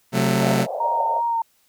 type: chord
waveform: sawtooth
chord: F# diminished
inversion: second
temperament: just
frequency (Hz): 133.2 / 185 / 222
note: C3 / F#3 / A3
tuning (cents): +31 / 0 / +16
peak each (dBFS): -18 / -18 / -18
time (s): 0.12-0.67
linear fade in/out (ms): 50
type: band-pass noise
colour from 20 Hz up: white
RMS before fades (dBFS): -28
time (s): 0.37-1.22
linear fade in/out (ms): 50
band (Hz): 550 to 720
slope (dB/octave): 48
type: tone with vibrato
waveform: sine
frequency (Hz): 924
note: A#5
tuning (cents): -16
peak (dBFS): -19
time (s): 0.8-1.42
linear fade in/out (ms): 5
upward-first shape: sine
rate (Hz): 2.8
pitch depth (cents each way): 25
effects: white hiss -62 dBFS RMS until 1.68 s